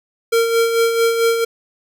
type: tone with tremolo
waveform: square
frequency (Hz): 460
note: A#4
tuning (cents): -23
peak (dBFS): -12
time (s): 0.32-1.45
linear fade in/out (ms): 10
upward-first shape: sine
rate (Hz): 4.5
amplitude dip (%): 50
effects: none